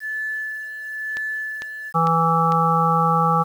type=tone with tremolo; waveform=sine; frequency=1738 Hz; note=A6; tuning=22 cents flat; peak=-23 dBFS; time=0-1.93 s; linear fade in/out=50 ms; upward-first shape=sine; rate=1 Hz; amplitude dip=55%
type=click train; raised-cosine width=0.2 ms; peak=-15 dBFS; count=4; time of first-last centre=1.17-2.521 s; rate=2.22 Hz
type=harmonic tone; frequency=164.7 Hz; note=E3; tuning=1 cent flat; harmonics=1 / 3 / 5 / 7 / 8; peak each=-21 / -26 / -21 / -20 / -22 dBFS; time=1.94-3.44 s; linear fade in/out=20 ms
effects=8-bit